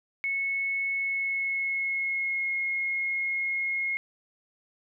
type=tone with pitch glide; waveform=sine; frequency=2199 to 2157 Hz; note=C#7 to C#7; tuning=-14 to -48 cents; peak=-26 dBFS; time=0.24-3.97 s; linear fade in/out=0 ms; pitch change=-34 cents; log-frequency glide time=0.94-2.54 s; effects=none